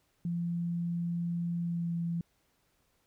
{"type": "tone with pitch glide", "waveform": "sine", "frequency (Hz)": [171.4, 169.33], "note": ["F3", "E3"], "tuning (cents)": [-32, 47], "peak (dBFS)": -30, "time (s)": [0.25, 2.21], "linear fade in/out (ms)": 2, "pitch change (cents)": -21, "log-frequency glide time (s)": [1.6, 1.95], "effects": ["pink hiss -73 dBFS RMS until 3.06 s"]}